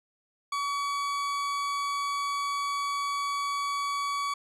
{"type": "tone", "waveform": "40% pulse", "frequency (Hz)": 1134, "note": "C#6", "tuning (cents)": 39, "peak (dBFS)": -27, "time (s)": [0.52, 4.34], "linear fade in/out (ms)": 5, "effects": ["low-pass 8000 Hz 12 dB/octave", "11-bit"]}